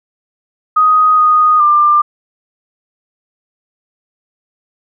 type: tone with pitch steps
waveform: sine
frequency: 1250 / 1239 / 1192 Hz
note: D#6 / D#6 / D6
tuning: +8 / -8 / +25 cents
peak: -6 dBFS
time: 0.76-2.02 s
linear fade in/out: 10 ms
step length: 420 ms
effects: none

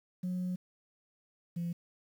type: tone pair in turn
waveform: sine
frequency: 181.6 / 171.41 Hz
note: F#3 / F3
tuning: -32 / -32 cents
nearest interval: minor second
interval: 100 cents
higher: first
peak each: -30 / -31 dBFS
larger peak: first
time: 0.23-0.56 / 1.56-1.73 s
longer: first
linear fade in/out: 10 ms
effects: tanh soft clip ceiling -30 dBFS + 10-bit

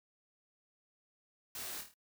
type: noise with echo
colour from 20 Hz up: white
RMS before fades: -44 dBFS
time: 1.55-1.81 s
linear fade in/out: 2 ms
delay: 26 ms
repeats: 5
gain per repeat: -5 dB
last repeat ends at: 1.94 s
effects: noise-tail reverb RT60 0.1 s tail -26 dB re dry

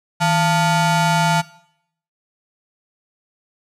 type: ring-modulated tone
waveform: 30% pulse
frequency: 523.3 Hz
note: C5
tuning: in tune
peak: -9 dBFS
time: 0.2-1.42 s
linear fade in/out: 20 ms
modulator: 362 Hz
effects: noise-tail reverb RT60 0.7 s tail -19 dB re dry + low-pass 10000 Hz 12 dB/octave

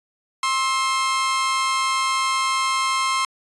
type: tone pair together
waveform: sawtooth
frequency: 1060.5 / 1308 Hz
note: C6 / E6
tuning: +23 / -14 cents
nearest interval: major third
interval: 363 cents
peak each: -16 / -24 dBFS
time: 0.43-3.25 s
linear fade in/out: 2 ms
effects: resampled to 24000 Hz

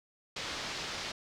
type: low-pass noise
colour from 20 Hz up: white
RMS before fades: -39 dBFS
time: 0.36-1.12 s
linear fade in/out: 5 ms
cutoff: 5300 Hz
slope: 24 dB/octave
effects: none

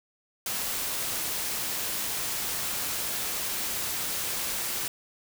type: noise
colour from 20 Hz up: white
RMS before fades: -31 dBFS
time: 0.46-4.88 s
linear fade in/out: 2 ms
effects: none

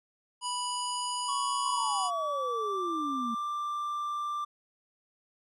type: harmonic tone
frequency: 983 Hz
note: B5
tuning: 8 cents flat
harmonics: 1 / 3 / 5 / 7 / 9 / 10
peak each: -33 / -38 / -40 / -41 / -43 / -43 dBFS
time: 0.41-2.11 s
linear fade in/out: 50 ms
type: tone with pitch glide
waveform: triangle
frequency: 1108.7 to 1181.4 Hz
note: C#6 to D6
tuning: 0 to +10 cents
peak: -29 dBFS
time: 1.28-4.45 s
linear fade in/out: 10 ms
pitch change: +110 cents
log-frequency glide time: 1.61-2.93 s
type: exponential sweep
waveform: sine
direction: down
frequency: 1068 to 223 Hz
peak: -33 dBFS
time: 1.65-3.35 s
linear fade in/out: 10 ms
effects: none

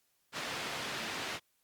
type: band-pass noise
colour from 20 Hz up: white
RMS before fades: -39 dBFS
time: 0.32-1.4 s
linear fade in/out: 50 ms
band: 110 to 3300 Hz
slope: 12 dB/octave
effects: white hiss -75 dBFS RMS until 1.63 s + Opus 48 kbps

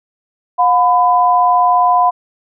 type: tone pair together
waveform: sine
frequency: 717.7 / 1003 Hz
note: F5 / B5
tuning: +47 / +26 cents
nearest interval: tritone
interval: 579 cents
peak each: -11 dBFS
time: 0.58-2.11 s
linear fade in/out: 20 ms
effects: none

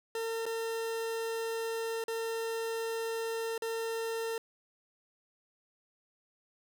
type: tone with dropouts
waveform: 40% pulse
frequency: 453.9 Hz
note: A#4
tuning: 46 cents flat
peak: -32 dBFS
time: 0.15-4.38 s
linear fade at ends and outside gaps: 2 ms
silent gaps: 0.456-0.463 / 2.04-2.081 / 3.579-3.621 s
effects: none

